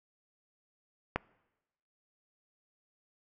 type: click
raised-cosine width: 0.5 ms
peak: -14 dBFS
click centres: 1.16 s
effects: noise-tail reverb RT60 1.0 s tail -23 dB re dry